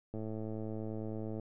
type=click train; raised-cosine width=2 ms; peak=-28 dBFS; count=138; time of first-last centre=0.14-1.397 s; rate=109 Hz; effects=none